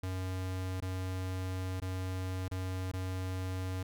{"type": "tone with dropouts", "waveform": "square", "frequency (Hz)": 93, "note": "F#2", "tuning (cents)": 9, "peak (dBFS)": -35, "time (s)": [0.03, 3.83], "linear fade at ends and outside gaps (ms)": 5, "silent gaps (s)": [[0.804, 0.822], [1.801, 1.819], [2.482, 2.513], [2.917, 2.935]], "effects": []}